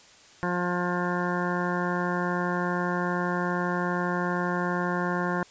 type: harmonic tone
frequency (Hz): 177.5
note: F3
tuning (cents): +28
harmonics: 1 / 2 / 3 / 4 / 5 / 6 / 8 / 9 / 10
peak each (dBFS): -29 / -32 / -35 / -36 / -36 / -33 / -35 / -37 / -38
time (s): 0.43-5.43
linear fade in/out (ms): 0
effects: white hiss -53 dBFS RMS until 5.5 s + resampled to 16000 Hz